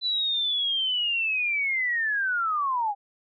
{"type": "linear sweep", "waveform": "sine", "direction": "down", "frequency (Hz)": [4006, 788], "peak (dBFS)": -23, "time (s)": [0.01, 2.95], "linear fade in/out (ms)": 50, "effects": []}